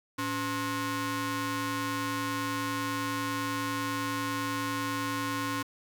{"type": "ring-modulated tone", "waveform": "sawtooth", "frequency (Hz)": 392, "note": "G4", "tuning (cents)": 0, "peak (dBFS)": -23, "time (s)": [0.18, 5.63], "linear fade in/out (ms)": 10, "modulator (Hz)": 673, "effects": ["10-bit"]}